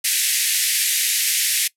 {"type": "band-pass noise", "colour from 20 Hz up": "white", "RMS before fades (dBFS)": -20, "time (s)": [0.04, 1.68], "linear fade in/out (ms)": 10, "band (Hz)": [1800, 13000], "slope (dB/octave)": 48, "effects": ["noise-tail reverb RT60 0.1 s tail -21 dB re dry"]}